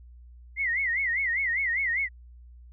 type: tone with vibrato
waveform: sine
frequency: 2018 Hz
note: B6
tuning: 37 cents sharp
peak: -24 dBFS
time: 0.56-2.09 s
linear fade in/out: 50 ms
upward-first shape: sine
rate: 5 Hz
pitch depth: 160 cents each way
effects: added 60 Hz sine -46 dBFS peak until 2.72 s